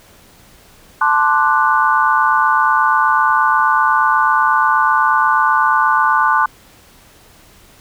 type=chord; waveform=sine; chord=D dominant seventh; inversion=second; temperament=equal; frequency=880 / 1046.5 / 1174.7 / 1480 Hz; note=A5 / C6 / D6 / F#6; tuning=0 / 0 / 0 / 0 cents; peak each=-16 dBFS; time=1.01-6.46 s; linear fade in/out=5 ms; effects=pink hiss -46 dBFS RMS until 7.8 s